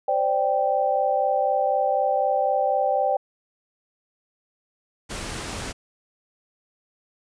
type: chord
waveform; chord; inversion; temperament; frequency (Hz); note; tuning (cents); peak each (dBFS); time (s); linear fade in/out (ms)
sine; C suspended second; none; equal; 523.3 / 587.3 / 784; C5 / D5 / G5; 0 / 0 / 0; -25 / -24 / -22; 0.08-3.17; 5
type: noise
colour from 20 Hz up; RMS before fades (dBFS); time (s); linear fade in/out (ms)
pink; -32; 5.09-5.73; 20
effects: resampled to 22050 Hz